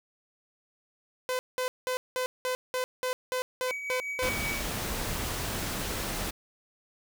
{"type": "tone bursts", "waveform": "sawtooth", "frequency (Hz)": 508, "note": "B4", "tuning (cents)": 49, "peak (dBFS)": -24, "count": 11, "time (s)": [1.29, 4.29], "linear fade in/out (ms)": 0, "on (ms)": 100, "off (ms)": 190}
{"type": "tone with tremolo", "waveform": "triangle", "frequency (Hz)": 2269, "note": "C#7", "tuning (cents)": 40, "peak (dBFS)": -29, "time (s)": [3.67, 4.63], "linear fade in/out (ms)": 50, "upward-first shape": "triangle", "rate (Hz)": 5.2, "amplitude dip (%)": 50}
{"type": "noise", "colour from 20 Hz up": "pink", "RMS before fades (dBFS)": -33, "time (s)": [4.22, 6.31], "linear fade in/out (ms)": 10}
{"effects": []}